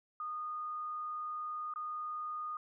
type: tone with dropouts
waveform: sine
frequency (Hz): 1229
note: D#6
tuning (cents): -22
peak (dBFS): -37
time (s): 0.2-2.57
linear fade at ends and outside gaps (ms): 2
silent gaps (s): 1.738-1.759
effects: none